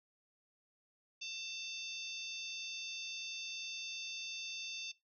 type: harmonic tone with a mistuned harmonic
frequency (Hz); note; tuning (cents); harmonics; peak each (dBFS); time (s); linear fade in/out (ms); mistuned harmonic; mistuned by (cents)
893; A5; +25; 3 / 4 / 5 / 6 / 7; -45 / -47 / -49 / -51 / -52; 1.21-4.92; 10; 5; +48
effects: noise-tail reverb RT60 0.2 s tail -20 dB re dry